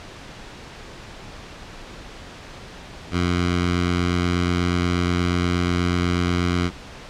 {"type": "tone with notch filter", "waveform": "10% pulse", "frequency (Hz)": 88.3, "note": "F2", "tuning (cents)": 20, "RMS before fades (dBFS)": -21, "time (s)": [3.11, 6.71], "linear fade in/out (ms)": 50, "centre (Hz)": 540, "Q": 1, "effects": ["pink hiss -39 dBFS RMS until 7.09 s", "low-pass 5000 Hz 12 dB/octave"]}